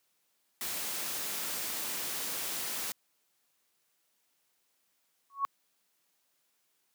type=noise; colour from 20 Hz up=white; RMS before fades=-36 dBFS; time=0.61-2.92 s; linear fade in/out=2 ms
type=tone with exponential growth; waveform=sine; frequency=1108.7 Hz; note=C#6; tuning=in tune; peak=-23 dBFS; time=5.3-5.45 s; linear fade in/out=0 ms; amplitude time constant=32 ms
effects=white hiss -75 dBFS RMS until 6.94 s + high-pass 150 Hz 12 dB/octave